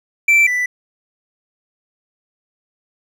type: tone pair in turn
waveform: triangle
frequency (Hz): 2337 / 1981.2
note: D7 / B6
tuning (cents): -9 / +5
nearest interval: minor third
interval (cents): 286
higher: first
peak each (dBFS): -7 / -14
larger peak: first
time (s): 0.28-0.47 / 0.47-0.66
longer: neither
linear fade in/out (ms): 5
effects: none